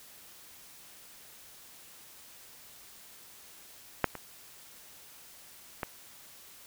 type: clicks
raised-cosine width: 0.5 ms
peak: -8 / -24 / -17 dBFS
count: 3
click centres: 4.043 / 4.153 / 5.832 s
effects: white hiss -53 dBFS RMS until 6.66 s